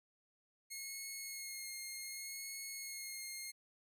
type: tone with vibrato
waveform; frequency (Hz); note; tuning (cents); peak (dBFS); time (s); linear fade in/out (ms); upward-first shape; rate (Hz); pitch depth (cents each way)
10% pulse; 2158; C#7; -47; -35; 0.7-3.52; 20; sine; 0.66; 21
effects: none